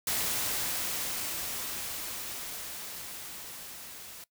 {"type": "noise with level ramp", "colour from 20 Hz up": "white", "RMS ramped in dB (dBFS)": [-30, -46], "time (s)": [0.07, 4.24], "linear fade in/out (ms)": 2, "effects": ["noise-tail reverb RT60 0.1 s tail -20 dB re dry"]}